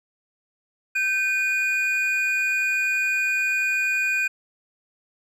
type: tone pair together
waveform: triangle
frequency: 1548 / 2457 Hz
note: G6 / D#7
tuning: -22 / -22 cents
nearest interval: minor sixth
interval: 800 cents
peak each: -24 / -20 dBFS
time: 0.95-4.28 s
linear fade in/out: 10 ms
effects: none